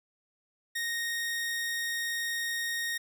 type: tone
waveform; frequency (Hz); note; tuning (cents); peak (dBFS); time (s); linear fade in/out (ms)
sawtooth; 1861; A#6; -3; -27; 0.75-2.98; 10
effects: none